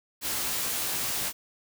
white noise with comb filter, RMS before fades -30 dBFS, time 0.21-1.33 s, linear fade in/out 50 ms, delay 16 ms, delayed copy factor +0.75, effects none

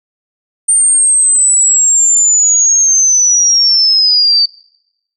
sine linear sweep, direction down, 8870 to 4572 Hz, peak -6 dBFS, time 0.68-4.46 s, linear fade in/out 10 ms, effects noise-tail reverb RT60 0.9 s tail -26 dB re dry

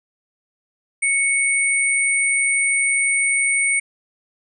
sine tone pair together, 2217 / 8830 Hz, C#7 / C#9, 0 / -8 cents, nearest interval 2 octaves, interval 2392 cents, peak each -17 / -21 dBFS, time 1.02-3.8 s, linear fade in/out 10 ms, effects none

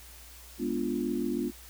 sine chord, G# diminished seventh, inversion none, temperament equal, 207.7 / 246.9 / 293.7 / 349.2 Hz, G#3 / B3 / D4 / F4, 0 / 0 / 0 / 0 cents, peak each -36 / -32 / -34 / -33 dBFS, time 0.58-1.52 s, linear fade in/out 50 ms, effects added 60 Hz sine -51 dBFS peak until 1.69 s + white hiss -51 dBFS RMS until 1.69 s

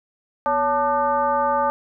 sine tone with frequency modulation, 880 Hz, A5, in tune, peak -17 dBFS, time 0.46-1.7 s, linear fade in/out 0 ms, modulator 317 Hz, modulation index 1.2, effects none

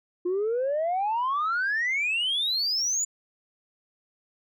sine exponential sweep, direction up, 346.9 to 7100 Hz, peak -22 dBFS, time 0.25-3.05 s, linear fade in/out 10 ms, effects tanh soft clip ceiling -21 dBFS

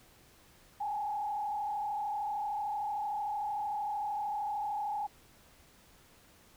sine tone with frequency modulation, 830.6 Hz, G#5, in tune, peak -32 dBFS, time 0.8-5.07 s, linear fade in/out 10 ms, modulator 33.2 Hz, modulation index 1, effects pink hiss -61 dBFS RMS until 6.56 s

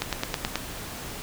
click train, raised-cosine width 0.2 ms, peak -8 dBFS, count 6, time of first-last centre 0.02-0.556 s, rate 9.32 Hz, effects pink hiss -37 dBFS RMS until 1.22 s

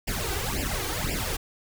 pink noise with flanger, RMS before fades -29 dBFS, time 0.07-1.37 s, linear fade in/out 10 ms, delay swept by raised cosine 0.39 to 2.59 ms, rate 1.9 Hz, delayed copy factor +1, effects none

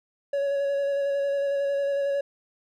triangle tone with vibrato, 560 Hz, C#5, 18 cents sharp, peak -21 dBFS, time 0.33-2.21 s, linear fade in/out 5 ms, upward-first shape square, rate 11 Hz, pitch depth 14 cents each way, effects none

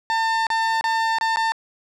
30% pulse tone with dropouts, 899 Hz, A5, 37 cents sharp, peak -16 dBFS, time 0.1-1.52 s, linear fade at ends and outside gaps 0 ms, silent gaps 0.468-0.502 / 0.81-0.841 / 1.185-1.211 / 1.36-1.37 s, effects low-pass 5000 Hz 12 dB/octave + 8-bit

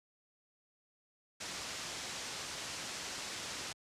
white low-pass noise, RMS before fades -43 dBFS, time 1.4-3.73 s, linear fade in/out 10 ms, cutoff 7200 Hz, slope 24 dB/octave, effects high-pass 60 Hz 12 dB/octave + resampled to 32000 Hz

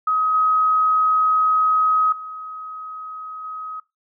sine tone with level steps, 1266 Hz, D#6, 30 cents sharp, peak -16 / -14 / -30 / -28 dBFS, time 0.07-3.8 s, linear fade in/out 5 ms, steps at 0.34 / 2.12 / 3.44 s, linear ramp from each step 5 ms, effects noise-tail reverb RT60 0.2 s tail -19 dB re dry

